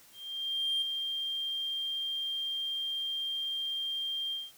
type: tone with ADSR envelope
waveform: sine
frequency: 3188 Hz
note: G7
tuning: 28 cents sharp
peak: -25 dBFS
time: 0.12-4.52 s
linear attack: 700 ms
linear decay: 3 ms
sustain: -6 dB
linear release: 200 ms
effects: tanh soft clip ceiling -25 dBFS + white hiss -58 dBFS RMS until 4.57 s